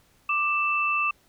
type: tone pair together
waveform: sine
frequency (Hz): 1181.3 / 2652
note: D6 / E7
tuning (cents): +10 / +10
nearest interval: octave + major second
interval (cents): 1400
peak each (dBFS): -25 / -24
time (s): 0.29-1.11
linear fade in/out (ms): 5
effects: pink hiss -62 dBFS RMS until 1.28 s